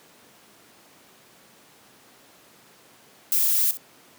violet noise with echo, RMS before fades -21 dBFS, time 3.32-3.71 s, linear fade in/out 0 ms, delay 62 ms, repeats 1, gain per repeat -14 dB, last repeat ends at 3.772 s, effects pink hiss -53 dBFS RMS until 4.18 s + high-pass 200 Hz 12 dB/octave

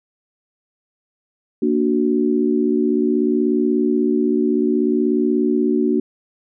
sine chord, Bb augmented, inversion none, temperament equal, 233.1 / 293.7 / 370 Hz, Bb3 / D4 / F#4, 0 / 0 / 0 cents, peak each -19 dBFS, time 1.62-6 s, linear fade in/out 5 ms, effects none

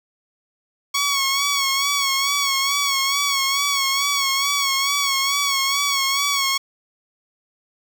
10% pulse tone with vibrato, 1112 Hz, C#6, 5 cents sharp, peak -10 dBFS, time 0.94-6.58 s, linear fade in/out 10 ms, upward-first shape sine, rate 2.3 Hz, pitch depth 47 cents each way, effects none

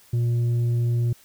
sine tone with tanh clipping, 118.9 Hz, A#2, 35 cents sharp, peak -20 dBFS, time 0.13-1.13 s, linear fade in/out 5 ms, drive 4 dB, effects white hiss -54 dBFS RMS until 1.24 s

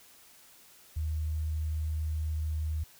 sine tone, 77.78 Hz, D#2, in tune, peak -29 dBFS, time 0.96-2.84 s, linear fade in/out 10 ms, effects white hiss -57 dBFS RMS until 2.99 s

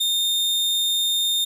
40% pulse tone, 3646 Hz, A#7, 39 cents flat, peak -18 dBFS, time 0-1.45 s, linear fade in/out 10 ms, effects none

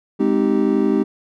triangle chord, Ab major seventh, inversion none, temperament just, 207.7 / 259.6 / 311.5 / 389.3 Hz, Ab3 / C4 / Eb4 / G4, 0 / -13 / +2 / -12 cents, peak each -18 dBFS, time 0.19-1.04 s, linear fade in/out 20 ms, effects none

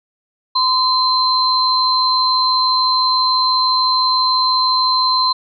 sine tone pair together, 1026 / 4107 Hz, C6 / C8, -34 / -33 cents, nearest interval 2 octaves, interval 2401 cents, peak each -15 dBFS, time 0.55-5.33 s, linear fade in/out 10 ms, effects none

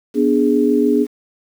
sine chord, G# diminished, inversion first, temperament equal, 246.9 / 293.7 / 415.3 Hz, B3 / D4 / G#4, 0 / 0 / 0 cents, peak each -16 dBFS, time 0.14-1.07 s, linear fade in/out 50 ms, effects 7-bit

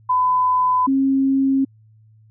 sine tone pair in turn, 1006 / 269.7 Hz, B5 / C#4, +32 / -47 cents, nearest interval octave + major seventh, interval 2279 cents, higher first, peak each -14 dBFS, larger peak neither, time 0.09-0.87 / 0.87-1.65 s, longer neither, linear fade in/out 10 ms, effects added 109 Hz sine -48 dBFS peak until 2.3 s

